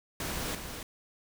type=noise with echo; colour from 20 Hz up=pink; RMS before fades=-35 dBFS; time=0.2-0.55 s; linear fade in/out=2 ms; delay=280 ms; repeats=1; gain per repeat=-6 dB; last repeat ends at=0.83 s; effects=none